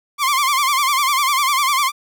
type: tone with vibrato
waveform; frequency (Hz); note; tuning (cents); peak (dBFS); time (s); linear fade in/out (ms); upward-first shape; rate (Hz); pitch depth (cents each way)
sawtooth; 1108.7; C#6; 0; -11; 0.18-1.92; 50; sine; 10; 120
effects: none